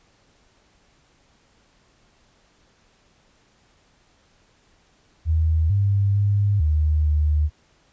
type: tone with pitch steps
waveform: sine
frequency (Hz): 79.9 / 99.9 / 101.6 / 76.5 / 75.4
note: D#2 / G2 / G#2 / D#2 / D2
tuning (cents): +47 / +33 / -38 / -29 / +46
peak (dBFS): -16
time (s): 5.25-7.5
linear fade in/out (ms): 50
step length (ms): 450
effects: pink hiss -60 dBFS RMS until 7.92 s + resampled to 16000 Hz